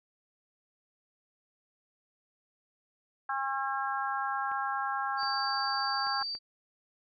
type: harmonic tone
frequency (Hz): 270.5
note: C#4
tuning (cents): -42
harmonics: 3 / 4 / 5 / 6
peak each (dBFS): -34 / -35 / -36 / -37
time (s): 3.29-6.23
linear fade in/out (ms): 5
type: clicks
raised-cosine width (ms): 0.5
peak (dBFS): -34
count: 5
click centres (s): 4.516 / 5.232 / 6.069 / 6.215 / 6.351
type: tone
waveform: sine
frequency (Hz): 4635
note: D8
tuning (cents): -24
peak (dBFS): -33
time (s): 5.17-6.39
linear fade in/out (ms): 50
effects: none